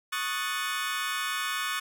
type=chord; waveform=25% pulse; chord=D# half-diminished seventh; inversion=third; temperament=equal; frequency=1108.7 / 1244.5 / 1480 / 1760 Hz; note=C#6 / D#6 / F#6 / A6; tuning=0 / 0 / 0 / 0 cents; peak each=-31 dBFS; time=0.12-1.8 s; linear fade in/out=10 ms; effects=none